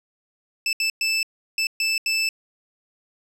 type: tone bursts at uneven times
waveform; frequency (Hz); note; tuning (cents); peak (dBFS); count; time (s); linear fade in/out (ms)
25% pulse; 2637; E7; 0; -16; 6; 0.66-0.73 / 0.8-0.9 / 1.01-1.23 / 1.58-1.67 / 1.8-1.98 / 2.06-2.29; 2
effects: low-pass 12000 Hz 12 dB/octave